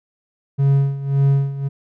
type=tone with tremolo; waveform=triangle; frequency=138.59 Hz; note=C#3; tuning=in tune; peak=-9 dBFS; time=0.58-1.69 s; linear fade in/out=20 ms; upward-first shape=sine; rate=1.8 Hz; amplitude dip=80%; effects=none